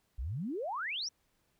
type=exponential sweep; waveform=sine; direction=up; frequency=51.91 to 5970 Hz; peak=-34 dBFS; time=0.18-1.09 s; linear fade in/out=10 ms; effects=pink hiss -75 dBFS RMS until 1.59 s